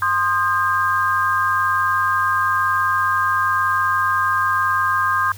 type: tone cluster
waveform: sine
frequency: 1051 / 1230 / 1600 Hz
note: C6 / D#6 / G6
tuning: +7 / -20 / +35 cents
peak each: -20 dBFS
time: 0.02-5.32 s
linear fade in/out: 2 ms
effects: added 98 Hz sine -36 dBFS peak until 5.37 s + white hiss -43 dBFS RMS until 5.37 s